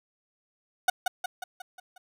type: tone with echo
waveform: 30% pulse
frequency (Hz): 735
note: F#5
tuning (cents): -12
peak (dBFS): -16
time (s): 0.88-0.9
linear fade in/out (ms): 5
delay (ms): 180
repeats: 6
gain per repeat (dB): -5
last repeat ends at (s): 1.98
effects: none